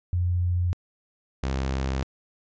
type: tone pair in turn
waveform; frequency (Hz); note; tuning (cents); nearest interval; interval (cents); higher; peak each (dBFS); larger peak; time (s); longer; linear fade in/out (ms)
sine / sawtooth; 88.6 / 66.38; F2 / C2; +25 / +26; perfect fourth; 499; first; -21; neither; 0.13-0.73 / 1.43-2.03; neither; 0
effects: resampled to 16000 Hz